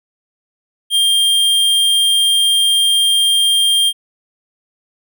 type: tone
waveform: square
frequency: 3198 Hz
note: G7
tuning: 34 cents sharp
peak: -11 dBFS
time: 0.9-3.93 s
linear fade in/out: 50 ms
effects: none